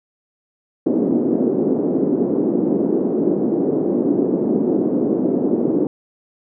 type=band-pass noise; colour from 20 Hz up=white; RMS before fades=-18 dBFS; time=0.86-5.87 s; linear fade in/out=2 ms; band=220 to 380 Hz; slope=24 dB/octave; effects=none